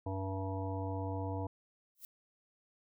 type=harmonic tone; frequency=96 Hz; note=G2; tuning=36 cents flat; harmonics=1 / 3 / 5 / 7 / 9 / 10; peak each=-37 / -42 / -44 / -45 / -47 / -47 dBFS; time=0.06-1.47 s; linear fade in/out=5 ms
type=noise with exponential growth; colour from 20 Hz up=violet; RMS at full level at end=-44 dBFS; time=1.95-2.05 s; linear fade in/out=1 ms; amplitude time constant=21 ms
effects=none